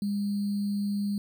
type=tone with sample-and-hold; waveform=sine; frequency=202.7 Hz; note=G#3; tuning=42 cents flat; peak=-26 dBFS; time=0.02-1.18 s; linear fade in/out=2 ms; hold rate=4410 Hz; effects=none